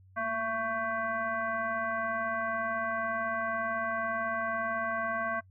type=tone with frequency modulation; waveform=sine; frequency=1114 Hz; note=C#6; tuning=8 cents sharp; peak=-29 dBFS; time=0.16-5.41 s; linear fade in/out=20 ms; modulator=442 Hz; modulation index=1.4; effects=noise-tail reverb RT60 0.1 s tail -26 dB re dry + added 94 Hz sine -55 dBFS peak until 5.5 s